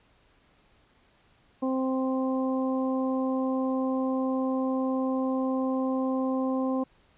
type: harmonic tone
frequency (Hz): 261.6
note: C4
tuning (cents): 0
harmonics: 1 / 2 / 3 / 4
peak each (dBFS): -26 / -31 / -38 / -37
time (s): 1.62-6.84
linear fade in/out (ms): 10
effects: pink hiss -63 dBFS RMS until 7.17 s + resampled to 8000 Hz